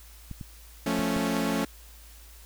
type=clicks; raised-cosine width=5 ms; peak=-25 dBFS; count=4; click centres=0.313 / 0.412 / 0.992 / 1.165 s
type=chord; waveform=sawtooth; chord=F augmented; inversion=none; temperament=equal; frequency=174.61 / 220 / 277.2 Hz; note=F3 / A3 / C#4; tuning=0 / 0 / 0 cents; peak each=-28 / -25 / -25 dBFS; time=0.86-1.65 s; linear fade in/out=5 ms
effects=added 55 Hz sine -48 dBFS peak until 2.45 s + white hiss -53 dBFS RMS until 2.45 s